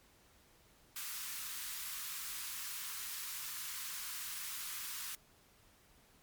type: high-pass noise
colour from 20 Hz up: white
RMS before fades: -43 dBFS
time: 0.96-5.15 s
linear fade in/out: 2 ms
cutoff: 1000 Hz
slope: 48 dB/octave
effects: pink hiss -66 dBFS RMS until 6.22 s + MP3 96 kbps